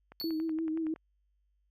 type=click train; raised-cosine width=0.5 ms; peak=-34 dBFS; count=10; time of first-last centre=0.12-0.961 s; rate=10.7 Hz
type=tone with exponential decay; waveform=square; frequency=4435 Hz; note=C#8; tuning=in tune; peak=-34 dBFS; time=0.2-0.52 s; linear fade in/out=0 ms; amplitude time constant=68 ms
type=tone with vibrato; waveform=sine; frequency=320 Hz; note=D#4; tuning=49 cents sharp; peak=-30 dBFS; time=0.24-0.94 s; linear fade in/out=2 ms; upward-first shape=sine; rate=5.9 Hz; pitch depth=41 cents each way
effects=added 50 Hz sine -70 dBFS peak until 1.7 s